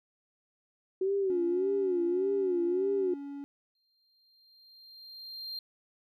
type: tone with vibrato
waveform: sine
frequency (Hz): 370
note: F#4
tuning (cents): 0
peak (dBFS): -26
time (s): 1.01-3.14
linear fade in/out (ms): 5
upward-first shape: sine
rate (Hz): 1.7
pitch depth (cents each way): 130
type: tone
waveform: triangle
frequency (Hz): 282.2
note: C#4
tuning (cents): +31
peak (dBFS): -36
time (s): 1.3-3.44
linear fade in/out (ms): 0
type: tone with exponential growth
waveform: triangle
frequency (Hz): 4186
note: C8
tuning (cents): 0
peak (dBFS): -34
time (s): 3.75-5.59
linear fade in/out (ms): 2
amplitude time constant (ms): 400
effects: none

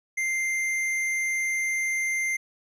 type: tone with hard clipping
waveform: triangle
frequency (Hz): 2093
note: C7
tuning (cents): 0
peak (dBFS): -26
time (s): 0.17-2.37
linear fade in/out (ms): 10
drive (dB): 13
effects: none

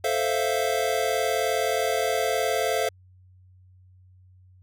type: chord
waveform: square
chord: F major seventh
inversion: first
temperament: equal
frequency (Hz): 440 / 523.3 / 659.3 / 698.5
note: A4 / C5 / E5 / F5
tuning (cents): 0 / 0 / 0 / 0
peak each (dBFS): -29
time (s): 0.04-2.89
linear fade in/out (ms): 5
effects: added 92 Hz sine -51 dBFS peak until 4.62 s

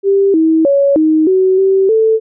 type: tone with pitch steps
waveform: sine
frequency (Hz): 394.3 / 320.9 / 559 / 313.3 / 375.9 / 385.3 / 442.5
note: G4 / E4 / C#5 / D#4 / F#4 / G4 / A4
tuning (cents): +10 / -46 / +14 / +12 / +27 / -30 / +10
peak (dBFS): -7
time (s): 0.03-2.2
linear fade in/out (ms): 50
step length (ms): 310
effects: none

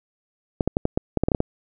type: clicks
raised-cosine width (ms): 2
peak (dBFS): -6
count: 11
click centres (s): 0.608 / 0.676 / 0.769 / 0.854 / 0.975 / 1.173 / 1.236 / 1.285 / 1.318 / 1.348 / 1.404
effects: none

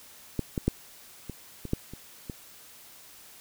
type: clicks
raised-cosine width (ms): 3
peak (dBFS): -14 / -15 / -10 / -23 / -23 / -12 / -27 / -22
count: 8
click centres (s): 0.393 / 0.578 / 0.68 / 1.297 / 1.653 / 1.734 / 1.936 / 2.298
effects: white hiss -51 dBFS RMS until 3.4 s

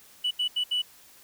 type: tone bursts at uneven times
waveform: sine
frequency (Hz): 2960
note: F#7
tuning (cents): 0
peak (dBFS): -22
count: 4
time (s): 0.24-0.31 / 0.39-0.48 / 0.56-0.64 / 0.71-0.82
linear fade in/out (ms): 10
effects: tanh soft clip ceiling -21 dBFS + white hiss -54 dBFS RMS until 1.23 s

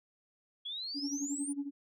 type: exponential sweep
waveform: sine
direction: up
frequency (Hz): 3297 to 9510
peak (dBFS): -37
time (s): 0.65-1.53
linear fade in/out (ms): 10
type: tone with tremolo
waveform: sine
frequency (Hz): 282.7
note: C#4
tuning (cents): +34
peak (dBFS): -30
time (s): 0.94-1.71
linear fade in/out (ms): 50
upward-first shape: sine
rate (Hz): 11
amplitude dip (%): 85
effects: tanh soft clip ceiling -27 dBFS

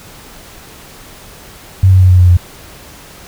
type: tone with pitch steps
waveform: sine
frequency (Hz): 94.7 / 93.4 / 92.11 / 90.84 / 89.59 / 88.36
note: F#2 / F#2 / F#2 / F#2 / F2 / F2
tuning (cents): +41 / +17 / -7 / -31 / +45 / +21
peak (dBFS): -3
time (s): 1.83-2.37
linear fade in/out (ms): 5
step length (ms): 90
effects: pink hiss -36 dBFS RMS until 3.27 s

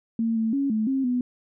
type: tone with pitch steps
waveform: sine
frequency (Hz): 227.4 / 223.1 / 277.5 / 217.5 / 267.8 / 247.7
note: A#3 / A3 / C#4 / A3 / C4 / B3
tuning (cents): -43 / +24 / +2 / -20 / +40 / +5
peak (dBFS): -21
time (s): 0.19-1.21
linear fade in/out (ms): 2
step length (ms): 170
effects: none

